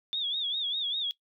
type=tone with vibrato; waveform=sine; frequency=3520 Hz; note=A7; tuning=in tune; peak=-28 dBFS; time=0.13-1.11 s; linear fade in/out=0 ms; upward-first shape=sine; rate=5 Hz; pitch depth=120 cents each way; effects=noise-tail reverb RT60 0.1 s tail -19 dB re dry